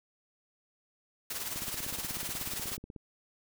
white noise with tremolo, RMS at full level -35 dBFS, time 1.3-2.77 s, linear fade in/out 5 ms, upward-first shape sine, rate 19 Hz, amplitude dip 55%
click train, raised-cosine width 3 ms, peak -31 dBFS, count 24, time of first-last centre 1.56-2.962 s, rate 16.4 Hz
effects none

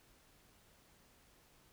silence, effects pink hiss -67 dBFS RMS until 1.72 s

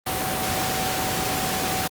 sine tone in noise, 754 Hz, F#5, 32 cents sharp, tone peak -29 dBFS, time 0.06-1.88 s, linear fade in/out 10 ms, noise pink, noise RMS -25 dBFS, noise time 0.06-1.88 s, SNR -7 dB, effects high-pass 100 Hz 12 dB/octave + Opus 32 kbps

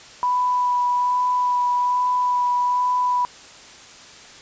sine tone with vibrato, 987.8 Hz, B5, in tune, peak -17 dBFS, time 0.23-3.25 s, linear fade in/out 0 ms, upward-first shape sine, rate 1.2 Hz, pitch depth 11 cents each way, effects white hiss -43 dBFS RMS until 4.41 s + resampled to 16000 Hz

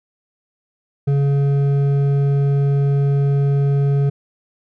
sine tone with hard clipping, 140.4 Hz, C#3, 22 cents sharp, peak -15 dBFS, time 1.07-4.1 s, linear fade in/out 10 ms, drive 7 dB, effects none

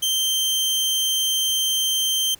sawtooth tone, 3136 Hz, G7, in tune, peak -16 dBFS, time 0.02-2.35 s, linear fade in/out 10 ms, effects pink hiss -51 dBFS RMS until 2.39 s

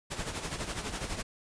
pink noise with tremolo, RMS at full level -34 dBFS, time 0.1-1.23 s, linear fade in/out 20 ms, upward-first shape sine, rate 12 Hz, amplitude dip 60%, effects resampled to 22050 Hz

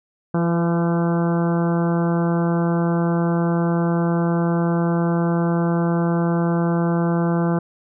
harmonic tone with a mistuned harmonic, 170 Hz, F3, 46 cents flat, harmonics 1 / 2 / 3 / 4 / 5 / 6 / 7 / 8 / 9, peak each -18 / -24 / -28 / -30 / -32 / -34 / -35 / -36 / -37 dBFS, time 0.34-7.59 s, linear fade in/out 5 ms, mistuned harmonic 3, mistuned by -19 cents, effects none

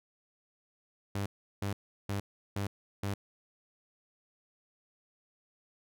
sawtooth tone bursts, 99.9 Hz, G2, 33 cents sharp, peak -28 dBFS, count 5, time 1.15-3.14 s, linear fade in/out 5 ms, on 110 ms, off 360 ms, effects none

